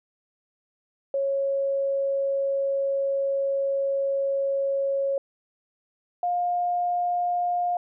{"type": "tone pair in turn", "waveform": "sine", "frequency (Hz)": [550, 708.1], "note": ["C#5", "F5"], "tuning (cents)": [-14, 24], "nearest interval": "major third", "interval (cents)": 438, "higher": "second", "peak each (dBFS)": -22, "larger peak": "neither", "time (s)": [[1.14, 5.18], [6.23, 7.77]], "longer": "first", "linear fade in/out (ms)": 2, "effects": []}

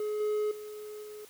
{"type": "tone with level steps", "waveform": "triangle", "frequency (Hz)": 423.1, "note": "G#4", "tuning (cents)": 32, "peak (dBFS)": [-28, -25, -38, -40], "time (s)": [0, 1.25], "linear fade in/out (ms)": 2, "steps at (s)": [0.2, 0.51, 1.03], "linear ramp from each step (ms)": 5, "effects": ["white hiss -55 dBFS RMS until 1.29 s"]}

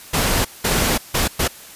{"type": "noise bursts at uneven times", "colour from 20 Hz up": "pink", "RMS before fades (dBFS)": -18, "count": 4, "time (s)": [[0.13, 0.45], [0.64, 0.98], [1.14, 1.28], [1.39, 1.48]], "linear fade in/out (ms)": 10, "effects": ["white hiss -40 dBFS RMS until 1.75 s", "resampled to 32000 Hz"]}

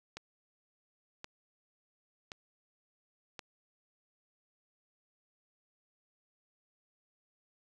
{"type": "click train", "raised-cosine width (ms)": 0.2, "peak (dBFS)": -25, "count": 4, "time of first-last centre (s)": [0.17, 3.392], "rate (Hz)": 0.931, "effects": []}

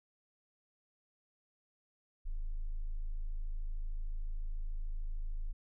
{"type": "tone", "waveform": "sine", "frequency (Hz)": 26.79, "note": "A0", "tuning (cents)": -45, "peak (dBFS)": -32, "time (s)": [2.25, 5.53], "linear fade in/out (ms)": 20, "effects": ["tanh soft clip ceiling -32 dBFS"]}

